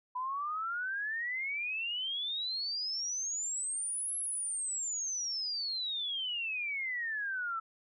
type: exponential two-way sweep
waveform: sine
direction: up then down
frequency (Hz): 987.8 to 11140 to 1310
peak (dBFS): -33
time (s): 0.15-7.6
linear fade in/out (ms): 10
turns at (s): 4.17
effects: none